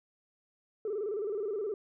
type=tone with vibrato; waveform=sine; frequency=415.3 Hz; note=G#4; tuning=in tune; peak=-30 dBFS; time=0.85-1.74 s; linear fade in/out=2 ms; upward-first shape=square; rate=19 Hz; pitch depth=95 cents each way; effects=tanh soft clip ceiling -28 dBFS